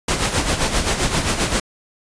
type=noise with tremolo; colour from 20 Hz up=pink; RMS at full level=-17 dBFS; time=0.08-1.6 s; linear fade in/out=5 ms; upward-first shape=sine; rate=7.6 Hz; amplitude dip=60%; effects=resampled to 22050 Hz